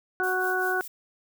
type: harmonic tone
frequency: 370 Hz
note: F#4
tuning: in tune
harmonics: 1 / 2 / 3 / 4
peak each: -29 / -30 / -36 / -26 dBFS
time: 0.2-0.81 s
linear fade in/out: 0 ms
type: noise with tremolo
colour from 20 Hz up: violet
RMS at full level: -39 dBFS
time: 0.23-0.88 s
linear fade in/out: 5 ms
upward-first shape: sine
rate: 5.1 Hz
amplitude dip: 65%
effects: none